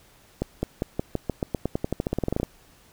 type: accelerating click train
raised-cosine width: 2 ms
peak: -11 dBFS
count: 22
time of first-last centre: 0.42-2.431 s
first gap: 210 ms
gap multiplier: 0.91
effects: pink hiss -56 dBFS RMS until 2.92 s